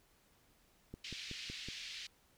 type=click train; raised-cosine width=3 ms; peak=-33 dBFS; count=5; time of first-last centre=0.94-1.686 s; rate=5.36 Hz
type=band-pass noise; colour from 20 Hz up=white; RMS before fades=-47 dBFS; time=1.04-2.07 s; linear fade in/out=5 ms; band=2100 to 4800 Hz; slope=24 dB/octave
effects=pink hiss -70 dBFS RMS until 2.37 s